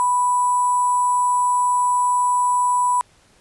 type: tone with sample-and-hold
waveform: sine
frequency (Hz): 987.8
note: B5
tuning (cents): 0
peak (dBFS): -15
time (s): 0-3.01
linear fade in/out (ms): 0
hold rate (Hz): 8820
effects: pink hiss -55 dBFS RMS until 3.4 s + resampled to 24000 Hz